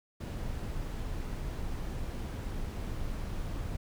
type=noise; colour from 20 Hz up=brown; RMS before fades=-36 dBFS; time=0.2-3.77 s; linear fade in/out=10 ms; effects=none